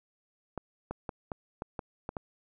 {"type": "clicks", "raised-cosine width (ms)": 1, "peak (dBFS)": -21, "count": 8, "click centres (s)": [0.577, 0.91, 1.092, 1.318, 1.621, 1.792, 2.091, 2.168], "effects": []}